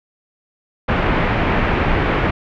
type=low-pass noise; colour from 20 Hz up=pink; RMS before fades=-17 dBFS; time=0.88-2.31 s; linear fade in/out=10 ms; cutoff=2500 Hz; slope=24 dB/octave; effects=none